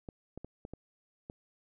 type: clicks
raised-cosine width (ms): 2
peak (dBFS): -29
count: 6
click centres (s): 0.088 / 0.376 / 0.446 / 0.651 / 0.736 / 1.299
effects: none